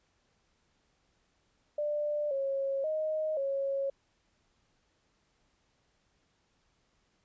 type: tone with pitch steps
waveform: sine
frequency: 593 / 546 / 623 / 549 Hz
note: D5 / C#5 / D#5 / C#5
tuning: +17 / -26 / +2 / -17 cents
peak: -29 dBFS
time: 1.78-3.9 s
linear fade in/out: 5 ms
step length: 530 ms
effects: pink hiss -73 dBFS RMS until 7.24 s + resampled to 16000 Hz